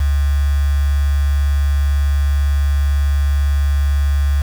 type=tone with quantisation; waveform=sine; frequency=71 Hz; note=C#2; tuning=42 cents sharp; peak=-12 dBFS; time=0-4.42 s; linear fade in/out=5 ms; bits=5; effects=none